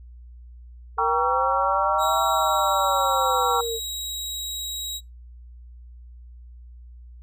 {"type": "linear two-way sweep", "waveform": "sine", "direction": "up then down", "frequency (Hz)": [447.2, 659.3, 447.2], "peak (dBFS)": -26, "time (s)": [0.97, 3.8], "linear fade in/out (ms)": 50, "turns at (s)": 2.23}
{"type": "chord", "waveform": "sine", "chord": "G diminished seventh", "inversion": "none", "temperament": "just", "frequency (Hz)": [784, 940.8, 1128.9, 1354.7], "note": ["G5", "Bb5", "Db6", "Fb6"], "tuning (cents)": [0, 16, 31, 47], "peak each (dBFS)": -25, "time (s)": [0.98, 3.61], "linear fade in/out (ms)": 5}
{"type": "tone", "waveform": "25% pulse", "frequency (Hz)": 3831, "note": "A#7", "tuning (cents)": 47, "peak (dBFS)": -25, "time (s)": [1.98, 5.01], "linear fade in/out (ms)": 50}
{"effects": ["noise-tail reverb RT60 0.2 s tail -24 dB re dry", "added 60 Hz sine -41 dBFS peak until 7.22 s"]}